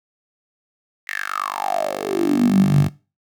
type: tone with high-pass filter sweep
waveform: 10% pulse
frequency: 49.07 Hz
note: G1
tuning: 2 cents sharp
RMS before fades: -19 dBFS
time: 1.07-2.89 s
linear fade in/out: 20 ms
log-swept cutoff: 2000 to 120 Hz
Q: 9.6
effects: noise-tail reverb RT60 0.3 s tail -19 dB re dry